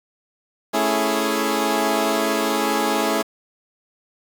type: chord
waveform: 15% pulse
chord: A major seventh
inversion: none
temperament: equal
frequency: 220 / 277.2 / 329.6 / 415.3 Hz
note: A3 / C#4 / E4 / G#4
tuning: 0 / 0 / 0 / 0 cents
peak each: -18 dBFS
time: 0.73-3.23 s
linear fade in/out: 20 ms
effects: 7-bit